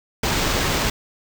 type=noise with sample-and-hold; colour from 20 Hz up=pink; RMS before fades=-21 dBFS; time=0.23-0.9 s; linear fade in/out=5 ms; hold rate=11025 Hz; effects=none